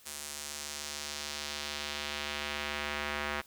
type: tone with band-pass filter sweep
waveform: square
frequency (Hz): 73.42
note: D2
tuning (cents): 0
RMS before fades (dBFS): -38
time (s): 0.05-3.42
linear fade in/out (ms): 20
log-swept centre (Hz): 9100 to 1800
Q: 1.1
effects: white hiss -59 dBFS RMS until 3.46 s